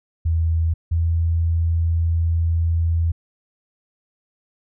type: tone pair in turn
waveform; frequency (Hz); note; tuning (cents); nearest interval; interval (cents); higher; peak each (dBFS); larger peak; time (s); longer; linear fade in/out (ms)
sine; 81.8 / 83.09; E2 / E2; -13 / +14; unison; 27; second; -16; neither; 0.25-0.74 / 0.91-3.12; second; 10
effects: none